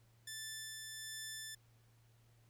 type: tone with tremolo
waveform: 10% pulse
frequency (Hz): 1760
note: A6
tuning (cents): 0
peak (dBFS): -35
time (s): 0.27-1.55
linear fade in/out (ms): 5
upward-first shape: sine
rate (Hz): 1.3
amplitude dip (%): 25
effects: added 115 Hz sine -66 dBFS peak until 2.49 s + pink hiss -74 dBFS RMS until 2.49 s